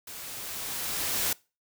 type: noise with level ramp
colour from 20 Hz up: white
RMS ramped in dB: -42 to -27 dBFS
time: 0.07-1.33 s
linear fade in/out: 5 ms
effects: noise-tail reverb RT60 0.3 s tail -23 dB re dry